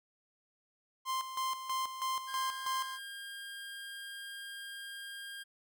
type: tone with tremolo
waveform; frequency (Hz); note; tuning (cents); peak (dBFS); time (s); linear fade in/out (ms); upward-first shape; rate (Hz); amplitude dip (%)
45% pulse; 1046.5; C6; 0; -32; 1.05-2.99; 50; square; 3.1; 65
type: tone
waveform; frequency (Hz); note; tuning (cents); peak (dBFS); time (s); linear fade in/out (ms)
25% pulse; 1609; G6; +45; -39; 2.27-5.44; 20
effects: none